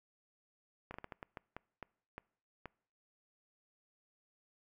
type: slowing click train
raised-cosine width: 0.5 ms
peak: -29 dBFS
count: 11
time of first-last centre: 0.91-2.657 s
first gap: 32 ms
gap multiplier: 1.35
effects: noise-tail reverb RT60 0.6 s tail -25 dB re dry